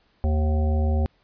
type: harmonic tone with a mistuned harmonic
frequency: 77 Hz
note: D#2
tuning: 17 cents flat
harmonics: 1 / 3 / 5 / 7 / 9 / 10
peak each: -19 / -30 / -35 / -34 / -40 / -37 dBFS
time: 0.24-1.06 s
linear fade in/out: 0 ms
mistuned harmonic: 10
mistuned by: -23 cents
effects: pink hiss -64 dBFS RMS until 1.23 s + resampled to 11025 Hz